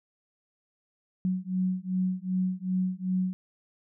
sine beating tone pair, 183.7 / 186.3 Hz, F#3 / F#3, -12 / +12 cents, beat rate 2.6 Hz, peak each -29 dBFS, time 1.25-3.33 s, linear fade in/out 0 ms, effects none

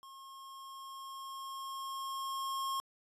square tone with level ramp, 1078 Hz, C#6, 49 cents flat, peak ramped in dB -51 to -34 dBFS, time 0.03-2.8 s, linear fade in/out 0 ms, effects resampled to 32000 Hz

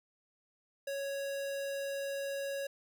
square tone, 554.4 Hz, C#5, in tune, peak -36 dBFS, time 0.87-2.67 s, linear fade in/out 5 ms, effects none

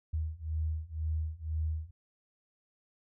sine beating tone pair, 77.78 / 79.78 Hz, D#2 / D#2, 0 / +44 cents, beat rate 2 Hz, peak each -35 / -34 dBFS, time 0.13-1.91 s, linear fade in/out 10 ms, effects none

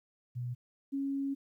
sine tone pair in turn, 122.8 / 275.7 Hz, B2 / C#4, -9 / -9 cents, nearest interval octave + major second, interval 1400 cents, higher second, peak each -34 / -31 dBFS, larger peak second, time 0.35-0.55 / 0.92-1.35 s, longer second, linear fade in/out 20 ms, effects 12-bit

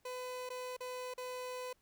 30% pulse tone with dropouts, 503 Hz, B4, 32 cents sharp, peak -38 dBFS, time 0.05-1.73 s, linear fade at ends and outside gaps 5 ms, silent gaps 0.492-0.501 / 0.767-0.805 / 1.139-1.178 s, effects pink hiss -75 dBFS RMS until 1.81 s

